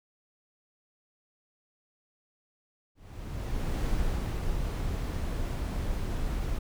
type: noise with ADSR envelope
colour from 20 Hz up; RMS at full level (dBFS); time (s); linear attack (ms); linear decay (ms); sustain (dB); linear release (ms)
brown; -28; 2.95-6.59; 900; 490; -3; 9
effects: none